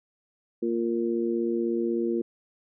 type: harmonic tone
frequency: 116.2 Hz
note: A#2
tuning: 5 cents flat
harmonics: 2 / 3 / 4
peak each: -29 / -26 / -32 dBFS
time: 0.62-2.22 s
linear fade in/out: 10 ms
effects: none